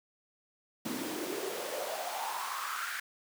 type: noise with high-pass filter sweep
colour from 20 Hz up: pink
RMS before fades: -37 dBFS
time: 0.85-3 s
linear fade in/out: 5 ms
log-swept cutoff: 240 to 1600 Hz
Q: 6.1
effects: none